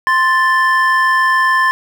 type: tone pair together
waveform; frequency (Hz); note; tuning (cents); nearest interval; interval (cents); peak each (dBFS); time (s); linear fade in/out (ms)
triangle; 1046.5 / 1760; C6 / A6; 0 / 0; major sixth; 900; -11; 0.07-1.71; 0
effects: none